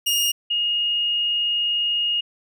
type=tone pair in turn; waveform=sawtooth / sine; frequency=2846 / 2859 Hz; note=F7 / F7; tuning=+32 / +40 cents; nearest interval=unison; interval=8 cents; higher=second; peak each=-15 / -19 dBFS; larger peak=first; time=0.06-0.32 / 0.5-2.21 s; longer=second; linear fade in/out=10 ms; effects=none